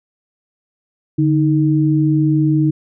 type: tone pair together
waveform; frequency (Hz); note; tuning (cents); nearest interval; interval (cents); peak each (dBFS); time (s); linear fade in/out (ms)
sine; 146.83 / 312.5; D3 / D#4; 0 / +8; octave + minor second; 1308; -14 / -14; 1.18-2.71; 10
effects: none